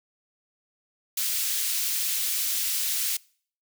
white high-pass noise, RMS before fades -27 dBFS, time 1.17-3.17 s, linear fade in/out 5 ms, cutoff 2700 Hz, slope 12 dB/octave, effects noise-tail reverb RT60 0.5 s tail -24 dB re dry

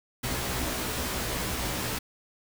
pink noise with comb filter, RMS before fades -31 dBFS, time 0.23-1.99 s, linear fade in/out 10 ms, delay 16 ms, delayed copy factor +0.85, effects none

